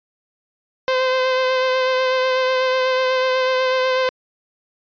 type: tone with vibrato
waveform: sawtooth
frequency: 516 Hz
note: C5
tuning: 24 cents flat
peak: -12 dBFS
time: 0.88-4.09 s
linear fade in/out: 0 ms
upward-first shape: sine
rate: 8.1 Hz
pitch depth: 18 cents each way
effects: resampled to 11025 Hz